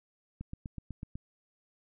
click train, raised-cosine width 5 ms, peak -27 dBFS, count 7, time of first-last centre 0.41-1.155 s, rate 8.05 Hz, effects none

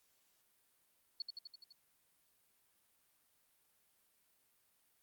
sine tone with echo, 4404 Hz, C#8, 12 cents flat, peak -38 dBFS, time 1.2-1.22 s, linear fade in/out 2 ms, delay 84 ms, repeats 6, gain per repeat -3 dB, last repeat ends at 1.724 s, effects white hiss -75 dBFS RMS until 5.02 s + Opus 48 kbps

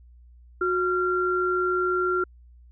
sine tone pair together, 364.7 / 1376.9 Hz, F#4 / F6, -25 / -25 cents, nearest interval octave + major seventh, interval 2300 cents, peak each -24 dBFS, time 0.61-2.24 s, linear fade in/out 5 ms, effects added 60 Hz sine -48 dBFS peak until 2.71 s

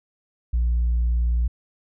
sine tone, 59 Hz, A#1, 22 cents sharp, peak -16 dBFS, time 0.53-1.48 s, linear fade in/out 10 ms, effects tanh soft clip ceiling -16 dBFS

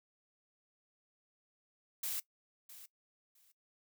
blue noise with echo, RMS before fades -38 dBFS, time 2.03-2.2 s, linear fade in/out 5 ms, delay 660 ms, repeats 2, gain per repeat -15 dB, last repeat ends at 3.52 s, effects noise-tail reverb RT60 0.1 s tail -19 dB re dry

